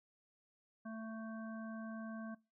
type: harmonic tone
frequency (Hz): 222.2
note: A3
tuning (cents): +17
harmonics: 1 / 3 / 5 / 7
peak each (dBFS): -44 / -52 / -55 / -55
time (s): 0.85-2.35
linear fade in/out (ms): 10
effects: noise-tail reverb RT60 0.3 s tail -24 dB re dry